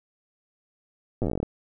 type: slowing click train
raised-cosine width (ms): 2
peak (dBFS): -14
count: 14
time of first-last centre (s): 1.22-1.43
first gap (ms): 8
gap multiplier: 1.11
effects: none